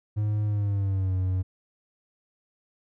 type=tone with pitch glide; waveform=triangle; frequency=105.5 to 92.91 Hz; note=G#2 to F#2; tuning=+28 to +8 cents; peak=-21 dBFS; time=0.16-1.43 s; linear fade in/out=20 ms; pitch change=-220 cents; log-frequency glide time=0.45-1.15 s; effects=none